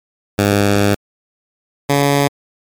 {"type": "tone pair in turn", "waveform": "10% pulse", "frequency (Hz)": [101.4, 141.69], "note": ["G#2", "C#3"], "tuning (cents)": [-41, 38], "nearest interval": "tritone", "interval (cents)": 579, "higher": "second", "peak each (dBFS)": -3, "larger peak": "neither", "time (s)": [[0.38, 0.95], [1.89, 2.28]], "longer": "first", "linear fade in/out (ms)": 10, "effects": ["MP3 96 kbps"]}